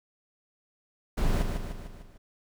brown noise with echo, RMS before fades -25 dBFS, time 1.17-1.43 s, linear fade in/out 10 ms, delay 150 ms, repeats 5, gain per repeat -5 dB, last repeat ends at 2.18 s, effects none

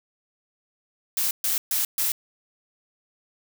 blue noise bursts, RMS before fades -24 dBFS, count 4, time 1.17-2.12 s, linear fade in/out 2 ms, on 140 ms, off 130 ms, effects none

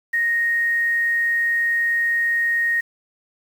sine tone with quantisation, 1864.7 Hz, A#6, in tune, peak -17 dBFS, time 0.13-2.81 s, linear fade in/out 10 ms, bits 7, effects none

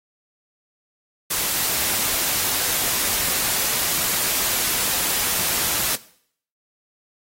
white noise, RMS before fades -22 dBFS, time 1.3-5.96 s, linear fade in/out 10 ms, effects noise-tail reverb RT60 0.6 s tail -18 dB re dry + AAC 48 kbps

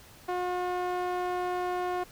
sawtooth tone with band-pass filter, 360 Hz, F#4, 47 cents flat, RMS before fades -31 dBFS, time 0.28-2.04 s, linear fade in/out 10 ms, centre 740 Hz, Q 1.1, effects pink hiss -53 dBFS RMS until 2.11 s

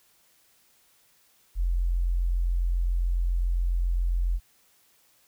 sine tone, 43.65 Hz, F1, in tune, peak -22 dBFS, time 1.55-4.4 s, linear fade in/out 50 ms, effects white hiss -63 dBFS RMS until 5.27 s

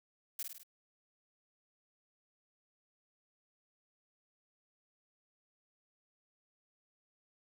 blue noise with echo, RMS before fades -39 dBFS, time 0.39-0.43 s, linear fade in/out 5 ms, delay 51 ms, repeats 4, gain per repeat -4 dB, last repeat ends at 0.634 s, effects none

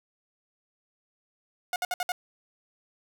sawtooth tone bursts, 721 Hz, F#5, 45 cents flat, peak -23 dBFS, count 5, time 1.73-2.12 s, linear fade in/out 2 ms, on 30 ms, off 60 ms, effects none

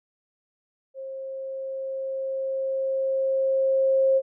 sine tone with level ramp, 534 Hz, C5, 35 cents sharp, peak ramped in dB -33 to -16 dBFS, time 0.94-4.22 s, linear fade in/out 50 ms, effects none

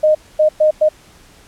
sine tone bursts at uneven times, 616 Hz, D#5, 17 cents flat, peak -8 dBFS, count 4, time 0.03-0.15 / 0.39-0.49 / 0.6-0.71 / 0.81-0.89 s, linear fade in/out 10 ms, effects pink hiss -46 dBFS RMS until 1.47 s + low-pass 11000 Hz 12 dB/octave

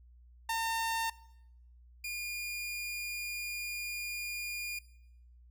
sawtooth tone pair in turn, 908 / 2424 Hz, A#5 / D#7, -46 / -46 cents, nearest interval octave + perfect fourth, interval 1700 cents, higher second, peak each -27 / -33 dBFS, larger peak first, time 0.49-1.1 / 2.04-4.79 s, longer second, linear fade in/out 5 ms, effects noise-tail reverb RT60 0.8 s tail -20 dB re dry + added 60 Hz sine -55 dBFS peak until 5.5 s

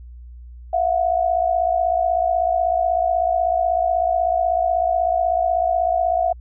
sine tone pair together, 670 / 726.2 Hz, E5 / F#5, +28 / -33 cents, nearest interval minor second, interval 139 cents, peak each -19 dBFS, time 0.73-6.33 s, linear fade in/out 5 ms, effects added 60 Hz sine -36 dBFS peak until 6.4 s

